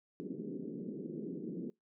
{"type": "band-pass noise", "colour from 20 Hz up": "pink", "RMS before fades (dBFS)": -42, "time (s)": [0.2, 1.7], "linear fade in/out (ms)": 0, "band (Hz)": [170, 420], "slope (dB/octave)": 48, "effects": ["noise-tail reverb RT60 0.2 s tail -26 dB re dry"]}